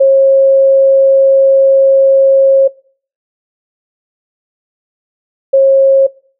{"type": "tone pair in turn", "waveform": "sine", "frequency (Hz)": [541, 541], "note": ["C#5", "C#5"], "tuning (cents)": [-42, -42], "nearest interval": "unison", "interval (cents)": 0, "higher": "neither", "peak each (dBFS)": -3, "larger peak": "neither", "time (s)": [[0, 2.68], [5.53, 6.07]], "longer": "first", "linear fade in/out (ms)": 10, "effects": ["noise-tail reverb RT60 0.5 s tail -24 dB re dry"]}